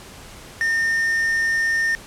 triangle tone with quantisation, 1820 Hz, A#6, 42 cents flat, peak -16 dBFS, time 0.61-1.95 s, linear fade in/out 0 ms, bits 6, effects pink hiss -41 dBFS RMS until 2.06 s + low-pass 11000 Hz 12 dB/octave

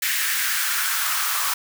white noise with high-pass filter sweep, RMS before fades -23 dBFS, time 0.02-1.54 s, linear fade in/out 5 ms, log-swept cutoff 1900 to 1100 Hz, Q 3.6, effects none

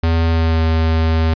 square tone with pitch glide, 82.41 to 80.81 Hz, E2 to E2, 0 to -34 cents, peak -13 dBFS, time 0.03-1.34 s, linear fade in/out 5 ms, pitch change -34 cents, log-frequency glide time 0.27-0.63 s, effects resampled to 11025 Hz

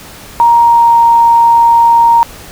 sine tone with pitch glide, 938 to 931.5 Hz, A#5 to A#5, +11 to -2 cents, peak -3 dBFS, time 0.4-2.23 s, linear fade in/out 0 ms, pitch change -13 cents, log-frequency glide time 0.61-0.99 s, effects pink hiss -32 dBFS RMS until 2.51 s

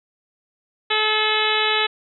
harmonic tone, 430.8 Hz, A4, 37 cents flat, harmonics 1 / 2 / 3 / 4 / 5 / 6 / 7 / 8 / 9, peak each -26 / -26 / -26 / -26 / -26 / -26 / -26 / -26 / -26 dBFS, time 0.9-1.87 s, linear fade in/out 10 ms, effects none

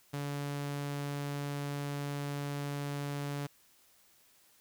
sawtooth tone, 143.1 Hz, D3, 45 cents flat, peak -31 dBFS, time 0.13-3.47 s, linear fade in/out 10 ms, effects white hiss -65 dBFS RMS until 4.6 s

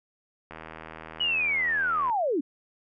click train, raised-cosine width 0.5 ms, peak -25 dBFS, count 128, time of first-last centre 0.51-2.098 s, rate 80 Hz
sine linear sweep, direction down, 2960 to 253.3 Hz, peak -23 dBFS, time 1.2-2.41 s, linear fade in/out 10 ms
effects none

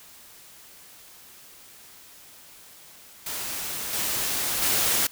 white noise with level steps, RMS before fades -32 / -27 / -23 dBFS, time 3.26-5.07 s, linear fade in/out 5 ms, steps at 3.93 / 4.62 s, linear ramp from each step 2 ms, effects white hiss -49 dBFS RMS until 5.11 s

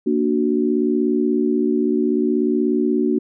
sine chord, Bb augmented, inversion none, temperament equal, 233.1 / 293.7 / 370 Hz, Bb3 / D4 / F#4, 0 / 0 / 0 cents, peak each -20 dBFS, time 0.06-3.19 s, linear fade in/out 10 ms, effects none

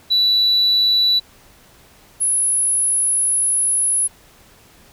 sine tone pair in turn, 3951 / 10548 Hz, B7 / E9, 0 / 0 cents, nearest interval octave + perfect fourth, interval 1700 cents, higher second, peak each -11 / -14 dBFS, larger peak first, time 0.1-1.2 / 2.2-4.08 s, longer second, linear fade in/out 20 ms, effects tanh soft clip ceiling -9 dBFS + pink hiss -49 dBFS RMS until 4.92 s

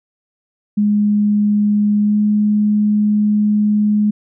sine tone with pitch glide, 207.7 to 209.6 Hz, G#3 to G#3, 0 to +16 cents, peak -11 dBFS, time 0.77-4.11 s, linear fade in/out 10 ms, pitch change +16 cents, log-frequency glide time 2.01-2.17 s, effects none

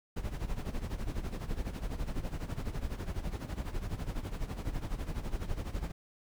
brown noise with tremolo, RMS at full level -33 dBFS, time 0.16-5.92 s, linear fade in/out 10 ms, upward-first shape sine, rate 12 Hz, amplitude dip 75%, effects none

